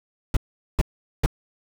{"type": "noise bursts", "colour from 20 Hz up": "brown", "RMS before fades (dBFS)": -17, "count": 3, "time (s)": [0.34, 1.261], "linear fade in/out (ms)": 2, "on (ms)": 27, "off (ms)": 420, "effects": []}